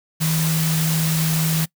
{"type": "tone in noise", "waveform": "sine", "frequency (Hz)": 160, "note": "D#3", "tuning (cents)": 49, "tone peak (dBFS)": -18, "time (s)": [0.2, 1.66], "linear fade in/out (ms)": 20, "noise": "white", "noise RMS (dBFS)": -25, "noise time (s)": [0.2, 1.66], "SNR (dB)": 4, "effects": ["noise-tail reverb RT60 0.1 s tail -23 dB re dry"]}